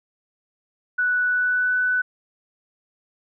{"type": "tone with pitch glide", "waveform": "sine", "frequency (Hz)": [1480, 1495.5], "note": ["F#6", "F#6"], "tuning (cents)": [0, 18], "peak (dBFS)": -18, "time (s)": [0.98, 2.02], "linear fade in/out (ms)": 10, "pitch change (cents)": 18, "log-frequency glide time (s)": [1.26, 1.74], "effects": []}